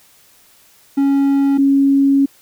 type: tone pair in turn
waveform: triangle / sine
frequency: 277.2 / 276 Hz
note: C#4 / C#4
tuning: 0 / -7 cents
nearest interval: unison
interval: 7 cents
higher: first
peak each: -9 dBFS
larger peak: neither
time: 0.97-1.58 / 1.58-2.26 s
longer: second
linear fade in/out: 10 ms
effects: white hiss -50 dBFS RMS until 2.41 s